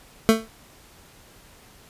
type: tone with exponential decay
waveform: 25% pulse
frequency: 222.8 Hz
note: A3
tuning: 22 cents sharp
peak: -6 dBFS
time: 0.29-0.48 s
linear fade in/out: 0 ms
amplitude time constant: 41 ms
effects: pink hiss -51 dBFS RMS until 1.89 s + resampled to 32000 Hz